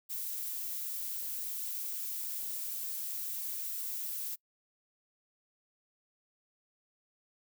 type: noise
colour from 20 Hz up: violet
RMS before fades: -38 dBFS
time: 0.09-4.36 s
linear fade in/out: 20 ms
effects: noise-tail reverb RT60 0.1 s tail -25 dB re dry